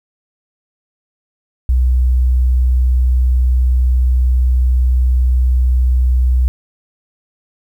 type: tone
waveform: sine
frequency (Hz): 62.7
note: B1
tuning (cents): +27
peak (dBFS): -9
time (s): 1.69-6.48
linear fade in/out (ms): 0
effects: 8-bit